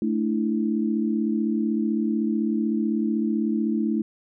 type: chord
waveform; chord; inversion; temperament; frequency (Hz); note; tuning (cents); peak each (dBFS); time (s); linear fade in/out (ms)
sine; A suspended fourth; none; equal; 220 / 293.7 / 329.6; A3 / D4 / E4; 0 / 0 / 0; -23 / -28 / -27; 0.02-4.02; 2
effects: none